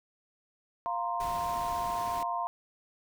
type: chord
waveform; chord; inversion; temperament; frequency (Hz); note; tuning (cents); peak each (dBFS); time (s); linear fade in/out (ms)
sine; F suspended fourth; none; equal; 698.5 / 932.3 / 1046.5; F5 / Bb5 / C6; 0 / 0 / 0; -34; 0.86-2.47; 0
type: noise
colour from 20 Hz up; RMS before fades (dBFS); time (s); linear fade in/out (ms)
pink; -43; 1.2-2.23; 2
effects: none